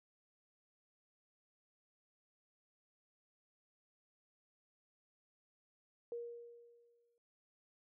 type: tone with exponential decay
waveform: sine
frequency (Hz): 472.5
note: A#4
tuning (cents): +23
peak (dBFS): -39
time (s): 6.12-7.18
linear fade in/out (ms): 1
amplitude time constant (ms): 230
effects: none